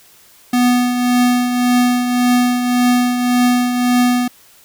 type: tone with tremolo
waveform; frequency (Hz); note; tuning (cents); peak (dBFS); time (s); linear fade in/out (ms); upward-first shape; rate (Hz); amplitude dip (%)
square; 246.3; B3; -5; -10; 0.53-4.28; 5; triangle; 1.8; 55
effects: white hiss -47 dBFS RMS until 4.64 s